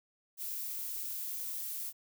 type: noise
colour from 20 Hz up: violet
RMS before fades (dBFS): -39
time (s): 0.37-1.93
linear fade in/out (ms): 50
effects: none